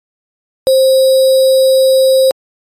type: tone with sample-and-hold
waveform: sine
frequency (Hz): 527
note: C5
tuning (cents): +12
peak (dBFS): -5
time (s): 0.67-2.31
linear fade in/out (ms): 0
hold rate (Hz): 4410
effects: MP3 64 kbps